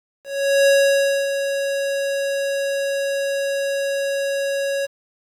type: tone with ADSR envelope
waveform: square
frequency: 554.4 Hz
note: C#5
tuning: in tune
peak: -12 dBFS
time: 0.24-4.87 s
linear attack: 430 ms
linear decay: 610 ms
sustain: -9 dB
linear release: 22 ms
effects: low-pass 11000 Hz 12 dB/octave + 8-bit